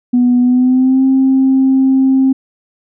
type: tone with pitch glide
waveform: sine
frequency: 246.1 to 265.3 Hz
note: B3 to C4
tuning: -6 to +24 cents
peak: -6 dBFS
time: 0.13-2.33 s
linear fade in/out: 10 ms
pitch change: +130 cents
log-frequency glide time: 0.4-1.04 s
effects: tanh soft clip ceiling -3 dBFS